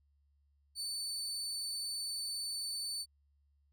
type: tone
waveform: 30% pulse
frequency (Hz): 4511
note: C#8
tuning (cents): +29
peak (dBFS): -34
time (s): 0.75-3.06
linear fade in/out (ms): 50
effects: added 71 Hz sine -69 dBFS peak until 3.72 s